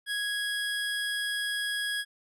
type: tone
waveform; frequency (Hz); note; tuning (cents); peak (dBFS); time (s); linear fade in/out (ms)
25% pulse; 1660; G#6; -1; -25; 0.06-2.05; 50
effects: low-pass 12000 Hz 12 dB/octave